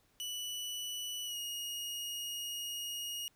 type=tone with pitch glide; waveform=sawtooth; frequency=2960 to 2872 Hz; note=F#7 to F7; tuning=0 to +48 cents; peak=-35 dBFS; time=0.2-3.28 s; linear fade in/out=0 ms; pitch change=-52 cents; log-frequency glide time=1.25-1.37 s; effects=pink hiss -71 dBFS RMS until 3.35 s